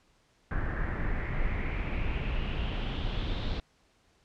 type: noise with low-pass filter sweep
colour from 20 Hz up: brown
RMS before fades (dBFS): -31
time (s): 0.51-3.6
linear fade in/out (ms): 2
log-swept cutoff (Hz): 1600 to 3900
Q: 4.8
effects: pink hiss -67 dBFS RMS until 4.24 s + low-pass 7000 Hz 12 dB/octave